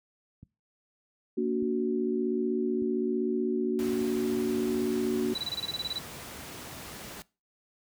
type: click train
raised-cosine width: 5 ms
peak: -33 dBFS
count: 4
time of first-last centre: 0.43-4.014 s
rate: 0.837 Hz
type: chord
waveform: sine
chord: Bb augmented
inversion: none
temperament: equal with one note detuned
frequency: 233.1 / 288.8 / 370 Hz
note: Bb3 / D4 / F#4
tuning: 0 / -29 / 0 cents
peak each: -30 / -32 / -28 dBFS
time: 1.37-5.34 s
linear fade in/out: 10 ms
type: noise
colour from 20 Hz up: pink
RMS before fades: -42 dBFS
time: 3.79-7.22 s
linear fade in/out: 0 ms
type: tone bursts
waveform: sine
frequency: 3951 Hz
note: B7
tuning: in tune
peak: -29 dBFS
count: 12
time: 5.35-5.987 s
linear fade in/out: 5 ms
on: 32 ms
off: 23 ms
effects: noise-tail reverb RT60 0.3 s tail -22 dB re dry + high-pass 80 Hz 12 dB/octave